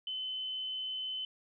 sine tone, 3042 Hz, F#7, 47 cents sharp, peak -35 dBFS, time 0.07-1.25 s, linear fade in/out 2 ms, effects none

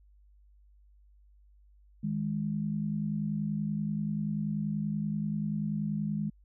sine tone pair together, 157.1 / 207.5 Hz, D#3 / G#3, +17 / -1 cents, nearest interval perfect fourth, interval 482 cents, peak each -33 / -31 dBFS, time 2.03-6.3 s, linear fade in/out 10 ms, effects added 50 Hz sine -57 dBFS peak until 6.44 s

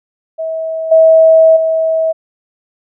sine tone with level steps, 645 Hz, E5, 38 cents flat, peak -16 / -3 / -10 dBFS, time 0.38-2.13 s, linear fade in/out 20 ms, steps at 0.91 / 1.56 s, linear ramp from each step 10 ms, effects none

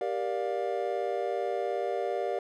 triangle chord, G minor seventh, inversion none, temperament just, 392 / 470.4 / 588 / 705.6 Hz, G4 / Bb4 / D5 / F5, 0 / +16 / +2 / +18 cents, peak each -32 dBFS, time 0.01-2.39 s, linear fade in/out 2 ms, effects none

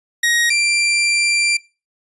sawtooth tone pair in turn, 1884 / 2363 Hz, A#6 / D7, +18 / +10 cents, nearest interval major third, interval 392 cents, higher second, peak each -10 dBFS, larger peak neither, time 0.23-0.5 / 0.5-1.57 s, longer second, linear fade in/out 5 ms, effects noise-tail reverb RT60 0.3 s tail -22 dB re dry + resampled to 24000 Hz

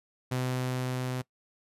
sawtooth tone with level ramp, 127.4 Hz, C3, 46 cents flat, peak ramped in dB -24 to -27 dBFS, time 0.31-1.22 s, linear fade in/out 10 ms, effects noise-tail reverb RT60 0.1 s tail -21 dB re dry + resampled to 32000 Hz

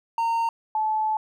triangle / sine tone pair in turn, 919 / 866.7 Hz, A#5 / A5, -25 / -26 cents, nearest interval minor second, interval 101 cents, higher first, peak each -19 / -21 dBFS, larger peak first, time 0.18-0.49 / 0.75-1.17 s, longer second, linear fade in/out 2 ms, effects none

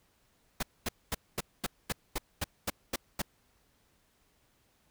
pink noise bursts, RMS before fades -32 dBFS, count 11, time 0.6-3.219 s, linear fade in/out 5 ms, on 29 ms, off 230 ms, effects pink hiss -70 dBFS RMS until 4.9 s

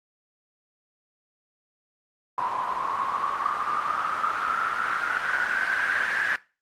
blue noise with low-pass filter sweep, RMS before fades -26 dBFS, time 2.38-6.36 s, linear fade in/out 2 ms, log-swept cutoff 1000 to 1700 Hz, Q 9.6, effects noise-tail reverb RT60 0.3 s tail -19 dB re dry + Opus 24 kbps

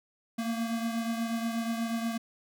square beating tone pair, 228.3 / 236.6 Hz, A#3 / A#3, -36 / +26 cents, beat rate 8.3 Hz, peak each -31 / -38 dBFS, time 0.38-2.18 s, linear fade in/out 10 ms, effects none

